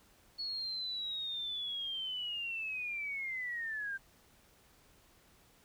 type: linear sweep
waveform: sine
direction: down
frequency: 4391 to 1564 Hz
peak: -36 dBFS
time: 0.38-3.98 s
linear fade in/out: 20 ms
effects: pink hiss -65 dBFS RMS until 5.64 s